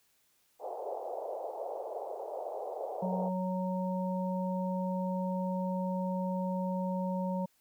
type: band-pass noise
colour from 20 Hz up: white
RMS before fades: -39 dBFS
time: 0.59-3.31 s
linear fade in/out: 50 ms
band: 430 to 790 Hz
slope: 48 dB/octave
type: harmonic tone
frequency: 185 Hz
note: F#3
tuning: in tune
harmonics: 1 / 3 / 5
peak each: -32 / -37 / -39 dBFS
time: 3.02-7.46 s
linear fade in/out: 10 ms
effects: white hiss -71 dBFS RMS until 7.6 s